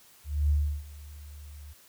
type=tone with ADSR envelope; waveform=sine; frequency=73.42 Hz; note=D2; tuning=in tune; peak=-20 dBFS; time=0.24-1.74 s; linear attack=260 ms; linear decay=330 ms; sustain=-22 dB; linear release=23 ms; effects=white hiss -57 dBFS RMS until 1.88 s